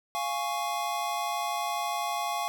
square chord, Db major, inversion first, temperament equal, 698.5 / 830.6 / 1108.7 Hz, F5 / Ab5 / Db6, 0 / 0 / 0 cents, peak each -34 dBFS, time 0.15-2.48 s, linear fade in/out 0 ms, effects none

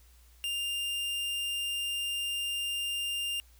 45% pulse tone, 2800 Hz, F7, 4 cents sharp, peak -31 dBFS, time 0.44-3.4 s, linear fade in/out 0 ms, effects added 60 Hz sine -56 dBFS peak until 3.59 s + white hiss -64 dBFS RMS until 3.59 s

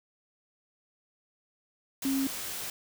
sine tone in noise, 270 Hz, C#4, 45 cents flat, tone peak -26 dBFS, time 2.05-2.27 s, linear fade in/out 2 ms, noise white, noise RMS -37 dBFS, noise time 2.02-2.7 s, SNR +8 dB, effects none

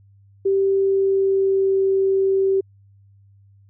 sine tone with pitch glide, 390 to 386.6 Hz, G4 to G4, -9 to -24 cents, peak -15 dBFS, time 0.45-2.61 s, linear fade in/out 10 ms, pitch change -15 cents, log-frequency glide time 0.75-1.81 s, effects added 99 Hz sine -49 dBFS peak until 3.69 s

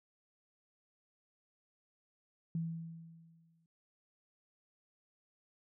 sine tone with exponential decay, 164.81 Hz, E3, in tune, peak -32 dBFS, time 2.55-3.66 s, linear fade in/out 2 ms, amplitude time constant 240 ms, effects none

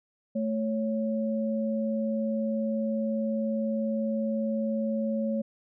sine tone pair together, 220 / 554.4 Hz, A3 / C#5, 0 / 0 cents, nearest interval octave + major third, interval 1600 cents, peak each -27 / -31 dBFS, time 0.35-5.42 s, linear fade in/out 10 ms, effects none

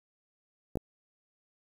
clicks, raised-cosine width 2 ms, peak -20 dBFS, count 2, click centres 0.756 / 0.772 s, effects 8-bit

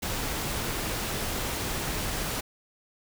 pink noise, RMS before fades -31 dBFS, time 0.02-2.41 s, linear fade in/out 10 ms, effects none

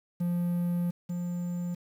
triangle tone pair in turn, 174.61 / 175.39 Hz, F3 / F3, 0 / +8 cents, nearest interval unison, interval 8 cents, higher second, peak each -24 / -28 dBFS, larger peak first, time 0.2-0.91 / 1.09-1.75 s, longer first, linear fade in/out 10 ms, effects 9-bit

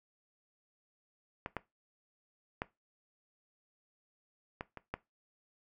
clicks, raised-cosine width 0.5 ms, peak -22 / -20 / -19 / -23 / -29 / -21 dBFS, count 6, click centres 1.461 / 1.567 / 2.619 / 4.609 / 4.773 / 4.94 s, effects noise-tail reverb RT60 0.2 s tail -18 dB re dry

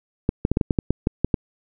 clicks, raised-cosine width 3 ms, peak -5 dBFS, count 11, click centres 0.291 / 0.451 / 0.516 / 0.571 / 0.612 / 0.708 / 0.788 / 0.906 / 1.071 / 1.246 / 1.342 s, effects none

